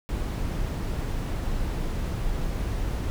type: noise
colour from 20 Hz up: brown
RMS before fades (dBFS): -28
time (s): 0.09-3.1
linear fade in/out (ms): 0
effects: none